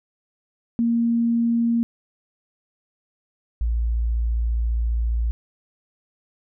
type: tone pair in turn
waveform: sine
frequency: 233.1 / 57.39 Hz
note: A#3 / A#1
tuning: 0 / -26 cents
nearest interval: 2 octaves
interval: 2426 cents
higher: first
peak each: -17 / -19 dBFS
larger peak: first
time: 0.79-1.83 / 3.61-5.31 s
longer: second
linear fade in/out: 0 ms
effects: none